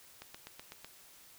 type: click train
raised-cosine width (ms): 0.2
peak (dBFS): -28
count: 6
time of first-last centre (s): 0.22-0.846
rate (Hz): 7.99
effects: white hiss -58 dBFS RMS until 1.38 s